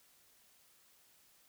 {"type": "silence", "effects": ["white hiss -67 dBFS RMS until 1.48 s"]}